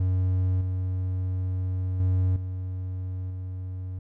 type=tone with level steps; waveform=triangle; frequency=92.5 Hz; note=F#2; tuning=in tune; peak=-19 / -23 / -18 / -27 / -29 dBFS; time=0-3.99 s; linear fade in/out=5 ms; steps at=0.61 / 2 / 2.36 / 3.3 s; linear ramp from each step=2 ms; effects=none

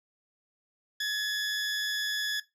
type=tone pair together; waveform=20% pulse; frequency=1697 / 1796.7 Hz; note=G#6 / A6; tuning=+37 / +36 cents; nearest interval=minor second; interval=99 cents; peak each=-24 / -36 dBFS; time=1-2.4 s; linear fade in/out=5 ms; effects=noise-tail reverb RT60 0.2 s tail -18 dB re dry + low-pass 10000 Hz 12 dB/octave

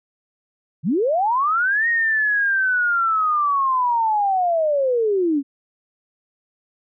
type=linear two-way sweep; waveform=sine; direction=up then down; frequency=125.8 to 1880 to 265.9 Hz; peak=-16 dBFS; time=0.83-5.43 s; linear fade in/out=50 ms; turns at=1.88 s; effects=none

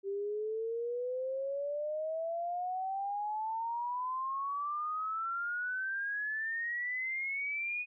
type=exponential sweep; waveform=sine; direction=up; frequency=390 to 2489 Hz; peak=-33 dBFS; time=0.03-7.86 s; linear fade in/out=50 ms; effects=none

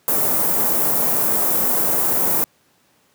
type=band-stop noise; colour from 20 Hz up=white; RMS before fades=-18 dBFS; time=0.08-2.44 s; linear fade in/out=0 ms; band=900 to 14000 Hz; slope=12 dB/octave; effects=pink hiss -59 dBFS RMS until 3.14 s + high-pass 150 Hz 12 dB/octave

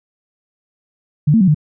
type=tone with pitch steps; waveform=sine; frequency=148.9 / 225 / 188 / 151.1 Hz; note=D3 / A3 / F#3 / D3; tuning=+24 / +39 / +28 / +50 cents; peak=-8 dBFS; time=1.27-1.546 s; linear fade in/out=10 ms; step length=69 ms; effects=none

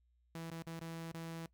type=tone with dropouts; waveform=sawtooth; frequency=164.81 Hz; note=E3; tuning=in tune; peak=-39 dBFS; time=0.35-1.46 s; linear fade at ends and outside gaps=2 ms; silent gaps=0.503-0.515 / 0.624-0.668 / 0.793-0.813 / 1.118-1.142 s; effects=noise-tail reverb RT60 0.1 s tail -20 dB re dry + added 60 Hz sine -70 dBFS peak until 1.53 s

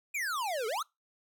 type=exponential two-way sweep; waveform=square; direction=down then up; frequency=2496 to 417.2 to 1420 Hz; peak=-32 dBFS; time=0.14-0.83 s; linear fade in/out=10 ms; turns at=0.67 s; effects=noise-tail reverb RT60 0.2 s tail -24 dB re dry

